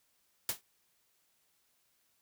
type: noise with exponential decay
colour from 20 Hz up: white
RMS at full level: -29 dBFS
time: 0.49-0.61 s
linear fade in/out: 1 ms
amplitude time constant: 25 ms
effects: white hiss -74 dBFS RMS until 2.21 s